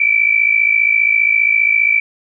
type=tone pair together; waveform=sine; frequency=2294 / 2349 Hz; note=D7 / D7; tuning=-41 / 0 cents; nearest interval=unison; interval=41 cents; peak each=-13 dBFS; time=0-2 s; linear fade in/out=5 ms; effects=none